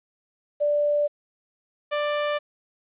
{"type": "tone pair in turn", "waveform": ["sine", "sawtooth"], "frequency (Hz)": [587.3, 590.2], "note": ["D5", "D5"], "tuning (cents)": [0, 8], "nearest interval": "unison", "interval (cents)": 8, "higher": "second", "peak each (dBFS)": -19, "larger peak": "neither", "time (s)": [[0.6, 1.08], [1.91, 2.39]], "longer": "neither", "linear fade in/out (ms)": 20, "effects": ["resampled to 8000 Hz", "10-bit"]}